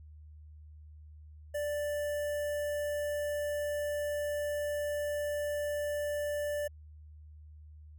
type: tone with notch filter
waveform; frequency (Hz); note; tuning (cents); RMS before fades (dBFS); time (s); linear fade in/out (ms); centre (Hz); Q
square; 587.3; D5; 0; -34; 1.54-6.68; 10; 4100; 0.67
effects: added 76 Hz sine -49 dBFS peak until 7.98 s